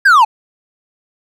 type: linear sweep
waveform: triangle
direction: down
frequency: 1661.2 to 817 Hz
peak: -3 dBFS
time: 0.05-0.25 s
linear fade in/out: 10 ms
effects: none